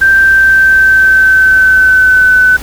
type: tone with pitch glide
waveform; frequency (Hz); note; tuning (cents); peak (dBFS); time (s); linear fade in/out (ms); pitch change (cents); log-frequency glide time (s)
sine; 1568 to 1508.5; G6 to F#6; 0 to +33; -3; 0.01-2.57; 10; -67; 0.19-2.37
effects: added 60 Hz sine -27 dBFS peak until 2.62 s + pink hiss -28 dBFS RMS until 2.62 s